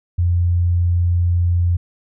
sine tone, 87.31 Hz, F2, in tune, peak -13 dBFS, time 0.18-1.77 s, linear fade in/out 10 ms, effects none

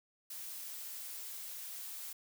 blue noise with high-pass filter sweep, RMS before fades -45 dBFS, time 0.3-2.13 s, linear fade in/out 5 ms, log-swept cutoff 230 to 620 Hz, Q 1.2, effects none

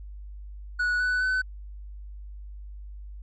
triangle tone with pitch steps, 1469 / 1490.4 / 1512 Hz, F#6 / F#6 / F#6, -13 / +12 / +37 cents, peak -21 dBFS, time 0.79-1.42 s, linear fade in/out 10 ms, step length 210 ms, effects added 50 Hz sine -38 dBFS peak until 3.22 s + resampled to 16000 Hz

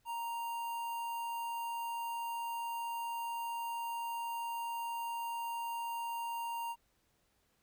square tone with notch filter, 932.3 Hz, A#5, in tune, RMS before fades -39 dBFS, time 0.05-6.76 s, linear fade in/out 50 ms, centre 5300 Hz, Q 0.8, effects pink hiss -75 dBFS RMS until 7.62 s

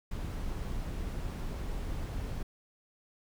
brown noise, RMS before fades -36 dBFS, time 0.11-2.43 s, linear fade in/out 5 ms, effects none

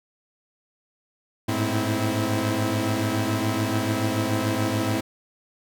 sawtooth tone cluster, 103.5 / 110.5 / 259 / 324.9 Hz, G#2 / A2 / C4 / E4, -5 / +8 / -17 / -25 cents, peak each -24 dBFS, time 1.48-5.01 s, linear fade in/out 10 ms, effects none

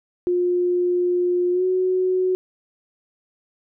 sine tone with pitch glide, 356 to 370 Hz, F4 to F#4, +33 to 0 cents, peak -17 dBFS, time 0.27-2.35 s, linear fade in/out 0 ms, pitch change +67 cents, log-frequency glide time 1.52-1.64 s, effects none

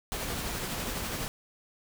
pink noise with tremolo, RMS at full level -33 dBFS, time 0.12-1.28 s, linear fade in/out 0 ms, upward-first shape triangle, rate 12 Hz, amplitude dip 30%, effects none

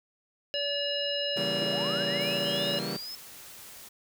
harmonic tone, 573 Hz, D5, 43 cents flat, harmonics 1 / 3 / 5 / 7 / 9, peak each -32 / -41 / -31 / -39 / -37 dBFS, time 0.54-2.79 s, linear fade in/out 0 ms
20% pulse chord, C# diminished seventh, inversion none, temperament equal with one note detuned, 138.59 / 164.81 / 196 / 234.2 Hz, C#3 / E3 / G3 / Bb3, 0 / 0 / 0 / +8 cents, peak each -35 / -33 / -31 / -34 dBFS, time 1.36-2.97 s, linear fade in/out 10 ms
sine linear sweep, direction up, 293.7 to 5274 Hz, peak -37 dBFS, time 1.62-3.15 s, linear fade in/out 0 ms
white noise, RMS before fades -47 dBFS, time 2.2-3.89 s, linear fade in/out 10 ms
effects none

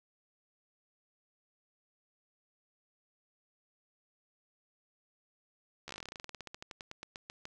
slowing click train, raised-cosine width 0.2 ms, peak -26 dBFS, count 28, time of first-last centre 5.88-7.454 s, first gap 13 ms, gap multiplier 1.1, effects none

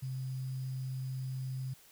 sine tone with sample-and-hold, 130.6 Hz, C3, 3 cents flat, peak -35 dBFS, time 0.02-1.74 s, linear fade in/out 10 ms, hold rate 4900 Hz, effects white hiss -60 dBFS RMS until 1.91 s

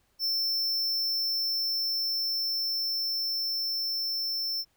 square tone with level ramp, 5350 Hz, E8, 25 cents sharp, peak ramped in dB -26 to -29 dBFS, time 0.19-4.65 s, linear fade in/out 50 ms, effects pink hiss -70 dBFS RMS until 4.76 s

